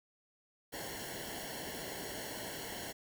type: noise with comb filter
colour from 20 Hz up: pink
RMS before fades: -43 dBFS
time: 0.72-2.93 s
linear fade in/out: 20 ms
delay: 0.81 ms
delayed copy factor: -0.85
effects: none